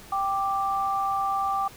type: tone pair together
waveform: sine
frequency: 784.7 / 1177 Hz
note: G5 / D6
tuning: +2 / +3 cents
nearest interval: perfect fifth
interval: 701 cents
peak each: -26 dBFS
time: 0.12-1.68 s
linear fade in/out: 5 ms
effects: pink hiss -47 dBFS RMS until 1.76 s